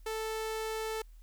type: tone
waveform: sawtooth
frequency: 440 Hz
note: A4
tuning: in tune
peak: -30 dBFS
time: 0.06-1.02 s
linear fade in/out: 5 ms
effects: added 40 Hz sine -50 dBFS peak until 1.22 s + white hiss -71 dBFS RMS until 1.22 s